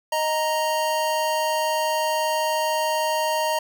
square tone pair together, 622.7 / 933 Hz, D#5 / A#5, +1 / +1 cents, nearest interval perfect fifth, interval 700 cents, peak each -25 / -24 dBFS, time 0.12-3.59 s, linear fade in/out 5 ms, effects none

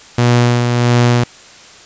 sawtooth tone with tremolo, 121 Hz, B2, 35 cents flat, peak -4 dBFS, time 0.18-1.24 s, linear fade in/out 5 ms, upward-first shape sine, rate 1.5 Hz, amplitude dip 40%, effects white hiss -39 dBFS RMS until 1.85 s + resampled to 16000 Hz

